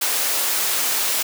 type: high-pass noise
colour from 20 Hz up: white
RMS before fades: -21 dBFS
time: 0.01-1.23 s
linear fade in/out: 10 ms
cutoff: 380 Hz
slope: 12 dB/octave
effects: none